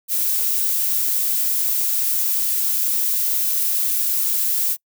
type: noise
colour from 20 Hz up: violet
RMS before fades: -20 dBFS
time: 0.08-4.77 s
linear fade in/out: 50 ms
effects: noise-tail reverb RT60 0.1 s tail -25 dB re dry